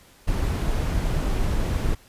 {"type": "noise", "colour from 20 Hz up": "brown", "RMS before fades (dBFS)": -23, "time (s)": [0.27, 1.95], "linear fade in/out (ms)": 10, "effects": ["pink hiss -53 dBFS RMS until 2.08 s", "resampled to 32000 Hz"]}